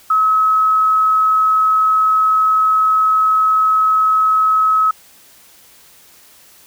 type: tone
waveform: sine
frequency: 1284 Hz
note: E6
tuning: 46 cents flat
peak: -10 dBFS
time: 0.1-4.91 s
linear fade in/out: 5 ms
effects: white hiss -46 dBFS RMS until 6.66 s